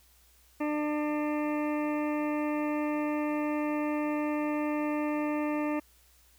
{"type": "harmonic tone", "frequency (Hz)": 299.1, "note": "D4", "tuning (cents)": 32, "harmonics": [1, 2, 3, 4, 6, 7, 8, 9], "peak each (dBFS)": [-29, -35, -39, -41, -45, -46, -47, -48], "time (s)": [0.6, 5.8], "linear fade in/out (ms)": 10, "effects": ["added 60 Hz sine -63 dBFS peak until 6.38 s", "white hiss -63 dBFS RMS until 6.38 s"]}